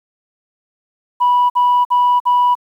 sine tone bursts, 981 Hz, B5, 12 cents flat, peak -8 dBFS, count 4, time 1.2-2.553 s, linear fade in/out 20 ms, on 300 ms, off 51 ms, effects tanh soft clip ceiling -7 dBFS + 8-bit

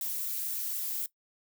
violet noise with flanger, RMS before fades -34 dBFS, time 0.01-1.06 s, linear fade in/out 2 ms, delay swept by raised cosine 0.53 to 5.73 ms, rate 3.8 Hz, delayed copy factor +0.85, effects noise-tail reverb RT60 0.1 s tail -18 dB re dry

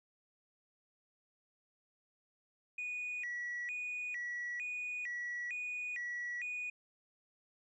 sine tone with vibrato, 2186 Hz, C#7, 25 cents flat, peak -36 dBFS, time 2.78-6.7 s, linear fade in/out 5 ms, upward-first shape square, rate 1.1 Hz, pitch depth 210 cents each way, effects tanh soft clip ceiling -35 dBFS

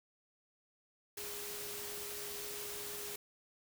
sine tone in noise, 412.3 Hz, G#4, 13 cents flat, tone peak -49 dBFS, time 1.17-3.16 s, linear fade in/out 5 ms, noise white, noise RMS -44 dBFS, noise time 1.17-3.16 s, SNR -8 dB, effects none

